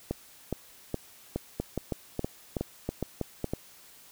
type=two click trains; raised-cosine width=2 ms; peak=-16 / -16 dBFS; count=7 / 9; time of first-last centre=1.6-3.535 / 0.11-3.443 s; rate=3.1 / 2.4 Hz; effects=white hiss -54 dBFS RMS until 4.11 s